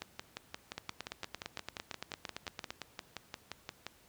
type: two click trains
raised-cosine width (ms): 0.2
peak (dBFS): -21 / -22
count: 18 / 23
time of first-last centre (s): 0.78-2.705 / 0.02-3.866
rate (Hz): 8.83 / 5.72
effects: pink hiss -63 dBFS RMS until 4.08 s + high-pass 60 Hz 12 dB/octave